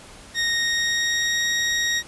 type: tone with pitch glide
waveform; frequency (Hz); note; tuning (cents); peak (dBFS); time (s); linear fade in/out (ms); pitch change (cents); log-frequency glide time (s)
20% pulse; 1861 to 1881.5; A#6 to A#6; -3 to +16; -15; 0.34-2.03; 50; +19; 0.5-1.48
effects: pink hiss -44 dBFS RMS until 2.07 s + resampled to 24000 Hz